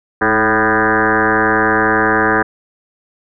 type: tone with frequency modulation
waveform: sine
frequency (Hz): 993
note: B5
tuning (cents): +9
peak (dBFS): -10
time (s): 0.21-2.43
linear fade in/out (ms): 10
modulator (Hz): 112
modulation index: 6.8
effects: none